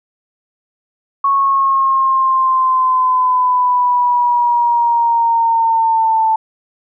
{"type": "exponential sweep", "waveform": "sine", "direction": "down", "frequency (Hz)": [1106, 882], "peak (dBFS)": -10, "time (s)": [1.24, 6.36], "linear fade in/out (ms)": 5, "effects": []}